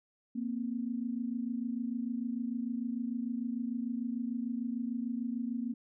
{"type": "tone pair together", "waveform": "sine", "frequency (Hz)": [233.1, 259.8], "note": ["A#3", "C4"], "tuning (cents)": [0, -12], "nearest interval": "major second", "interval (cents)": 188, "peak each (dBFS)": [-34, -37], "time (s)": [0.35, 5.74], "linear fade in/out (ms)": 10, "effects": []}